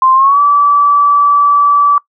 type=tone with pitch glide; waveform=sine; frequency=1046.5 to 1154.5 Hz; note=C6 to D6; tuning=0 to -30 cents; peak=-5 dBFS; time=0.02-1.98 s; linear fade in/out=2 ms; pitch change=+170 cents; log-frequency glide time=0.14-0.4 s; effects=noise-tail reverb RT60 0.1 s tail -22 dB re dry